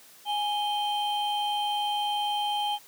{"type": "tone pair together", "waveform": "triangle", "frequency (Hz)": [830.6, 3136], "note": ["G#5", "G7"], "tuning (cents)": [0, 0], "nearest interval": "octave + major seventh", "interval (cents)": 2300, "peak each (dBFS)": [-25, -30], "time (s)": [0.25, 2.79], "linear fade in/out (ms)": 50, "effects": ["white hiss -53 dBFS RMS until 2.87 s", "high-pass 150 Hz 12 dB/octave"]}